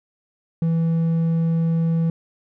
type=tone with hard clipping; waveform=sine; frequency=164.81 Hz; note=E3; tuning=in tune; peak=-18 dBFS; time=0.62-2.1 s; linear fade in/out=2 ms; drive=3 dB; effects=none